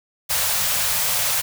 white band-stop noise, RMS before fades -21 dBFS, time 0.29-1.42 s, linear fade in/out 20 ms, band 180 to 480 Hz, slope 96 dB/octave, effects none

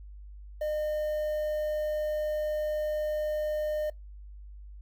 triangle tone with quantisation, 608 Hz, D#5, 40 cents flat, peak -26 dBFS, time 0.61-3.9 s, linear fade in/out 5 ms, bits 9, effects noise-tail reverb RT60 0.2 s tail -25 dB re dry + added 50 Hz sine -43 dBFS peak until 4.81 s

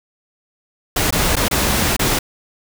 pink noise with dropouts, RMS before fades -17 dBFS, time 0.96-2.19 s, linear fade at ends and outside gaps 5 ms, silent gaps 1.107-1.124 / 1.356-1.366 / 1.484-1.511 / 1.966-1.993 s, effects none

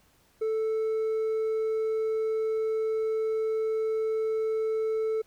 sine tone with hard clipping, 440 Hz, A4, in tune, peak -26 dBFS, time 0.41-5.22 s, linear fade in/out 10 ms, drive 2 dB, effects pink hiss -64 dBFS RMS until 5.26 s

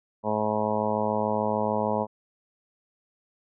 harmonic tone, 106.8 Hz, G#2, 49 cents sharp, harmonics 1 / 2 / 3 / 4 / 5 / 6 / 7 / 8 / 9 / 10, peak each -37 / -30 / -40 / -32 / -30 / -31 / -36 / -32 / -31 / -41 dBFS, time 0.23-2.07 s, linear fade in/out 50 ms, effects none

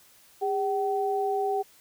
sine tone pair together, 404.7 / 764 Hz, G#4 / G5, -45 / -45 cents, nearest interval major seventh, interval 1100 cents, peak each -27 dBFS, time 0.41-1.63 s, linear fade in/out 20 ms, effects white hiss -57 dBFS RMS until 1.8 s

